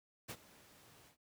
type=noise with ADSR envelope; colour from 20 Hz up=pink; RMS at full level=-43 dBFS; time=0.28-1.17 s; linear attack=21 ms; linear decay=57 ms; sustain=-19 dB; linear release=98 ms; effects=high-pass 100 Hz 12 dB/octave